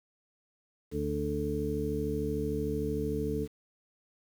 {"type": "harmonic tone", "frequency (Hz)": 73.3, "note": "D2", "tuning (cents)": -3, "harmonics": [1, 2, 3, 4, 6], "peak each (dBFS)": [-37, -37, -37, -36, -33], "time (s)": [0.91, 3.48], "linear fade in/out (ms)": 50, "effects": ["9-bit"]}